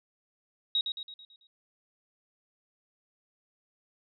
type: tone with echo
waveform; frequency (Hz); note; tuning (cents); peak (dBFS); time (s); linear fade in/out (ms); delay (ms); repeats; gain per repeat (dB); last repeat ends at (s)
sine; 3800; A#7; +33; -24; 0.75-0.81; 2; 110; 6; -6; 1.47
effects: none